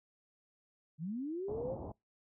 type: linear sweep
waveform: sine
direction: up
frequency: 143.7 to 554.4 Hz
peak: -36 dBFS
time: 0.98-1.77 s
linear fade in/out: 50 ms
type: low-pass noise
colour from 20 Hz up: pink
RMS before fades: -42 dBFS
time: 1.48-1.92 s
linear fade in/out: 5 ms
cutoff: 920 Hz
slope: 48 dB/octave
effects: noise-tail reverb RT60 0.2 s tail -25 dB re dry + high-pass 80 Hz 12 dB/octave